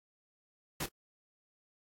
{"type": "noise with echo", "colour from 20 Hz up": "pink", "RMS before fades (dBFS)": -36, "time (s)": [0.8, 0.86], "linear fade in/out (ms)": 5, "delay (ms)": 28, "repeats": 1, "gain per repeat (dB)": -15, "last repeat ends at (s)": 0.888, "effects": ["AAC 64 kbps"]}